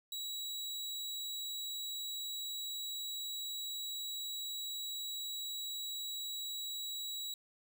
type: tone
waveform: sawtooth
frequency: 3892 Hz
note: B7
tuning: 26 cents flat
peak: -36 dBFS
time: 0.12-7.34 s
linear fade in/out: 2 ms
effects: none